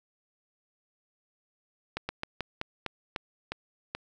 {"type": "slowing click train", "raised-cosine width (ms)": 0.3, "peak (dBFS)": -16, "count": 9, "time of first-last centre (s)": [1.97, 3.95], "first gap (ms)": 120, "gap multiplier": 1.2, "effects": []}